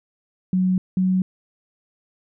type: tone pair in turn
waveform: sine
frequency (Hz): 185 / 186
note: F#3 / F#3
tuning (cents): 0 / +9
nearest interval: unison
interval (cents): 9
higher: second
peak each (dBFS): -16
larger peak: neither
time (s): 0.53-0.78 / 0.97-1.22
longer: neither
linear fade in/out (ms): 2
effects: none